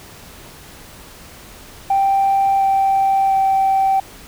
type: tone with pitch steps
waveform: sine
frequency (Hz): 784 / 779.5 / 775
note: G5 / G5 / G5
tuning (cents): 0 / -10 / -20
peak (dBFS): -11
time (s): 1.9-4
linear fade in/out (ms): 5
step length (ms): 700
effects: tanh soft clip ceiling -9 dBFS + pink hiss -40 dBFS RMS until 4.27 s